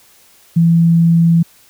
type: tone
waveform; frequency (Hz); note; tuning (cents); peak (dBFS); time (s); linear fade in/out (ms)
sine; 167.3; E3; +26; -7; 0.56-1.43; 10
effects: white hiss -48 dBFS RMS until 1.69 s